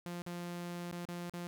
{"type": "tone with dropouts", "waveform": "sawtooth", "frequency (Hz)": 174.4, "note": "F3", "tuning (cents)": -2, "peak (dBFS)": -36, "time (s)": [0.06, 1.47], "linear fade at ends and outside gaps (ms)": 0, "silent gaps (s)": [[0.22, 0.264], [0.914, 0.925], [1.053, 1.087], [1.296, 1.337]], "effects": []}